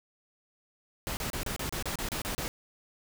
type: noise bursts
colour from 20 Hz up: pink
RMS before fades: -34 dBFS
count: 11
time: 1.07-2.48 s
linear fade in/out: 0 ms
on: 100 ms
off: 31 ms
effects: none